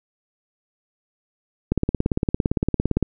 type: click train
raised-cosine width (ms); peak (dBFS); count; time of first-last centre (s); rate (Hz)
3; -6; 24; 1.72-3.027; 17.6
effects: none